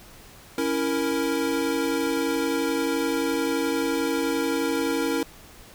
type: chord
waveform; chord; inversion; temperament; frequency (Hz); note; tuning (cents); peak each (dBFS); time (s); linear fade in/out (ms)
square; A# diminished; first; equal with one note detuned; 278.1 / 329.6 / 466.2; C#4 / E4 / A#4; +6 / 0 / 0; -28; 0.58-5.23; 2
effects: pink hiss -48 dBFS RMS until 5.74 s